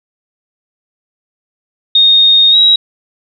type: tone with pitch glide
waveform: sine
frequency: 3700 to 3844 Hz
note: A#7 to B7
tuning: -14 to -48 cents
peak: -4 dBFS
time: 1.95-2.76 s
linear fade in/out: 5 ms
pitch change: +66 cents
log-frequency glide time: 2.51-2.56 s
effects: none